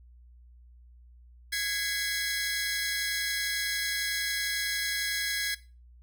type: tone cluster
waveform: sawtooth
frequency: 1657 / 2031 / 2207 / 4031 / 5190 Hz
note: G#6 / B6 / C#7 / B7 / E8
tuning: -4 / +48 / -8 / +35 / -28 cents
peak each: -28 / -32 / -36 / -36 / -34 dBFS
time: 1.52-5.55 s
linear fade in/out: 10 ms
effects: noise-tail reverb RT60 0.3 s tail -17 dB re dry + added 60 Hz sine -51 dBFS peak until 6.02 s